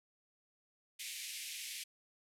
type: band-pass noise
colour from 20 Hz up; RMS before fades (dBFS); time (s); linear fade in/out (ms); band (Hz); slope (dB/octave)
pink; -45; 0.99-1.84; 10; 2100 to 13000; 48
effects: none